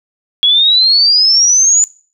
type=exponential sweep; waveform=sine; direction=up; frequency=3322 to 7040 Hz; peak=-6 dBFS; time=0.43-1.84 s; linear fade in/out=0 ms; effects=noise-tail reverb RT60 0.4 s tail -21 dB re dry